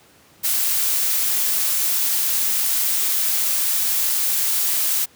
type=noise; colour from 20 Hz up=blue; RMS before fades=-20 dBFS; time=0.43-5.06 s; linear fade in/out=20 ms; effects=pink hiss -52 dBFS RMS until 5.15 s + high-pass 100 Hz 12 dB/octave